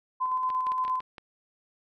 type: tone with tremolo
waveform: sine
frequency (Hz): 1023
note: C6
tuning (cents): -39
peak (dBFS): -24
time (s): 0.2-1.01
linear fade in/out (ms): 20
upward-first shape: square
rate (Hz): 8.6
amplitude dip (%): 30
type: clicks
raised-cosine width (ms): 0.3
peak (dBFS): -26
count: 7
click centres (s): 0.502 / 0.669 / 0.719 / 0.85 / 0.88 / 1.004 / 1.182
effects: none